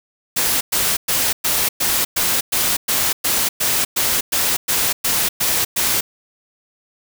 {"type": "noise bursts", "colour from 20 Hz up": "white", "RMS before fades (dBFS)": -18, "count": 16, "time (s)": [0.36, 6.01], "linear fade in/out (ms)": 10, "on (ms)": 250, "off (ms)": 110, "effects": []}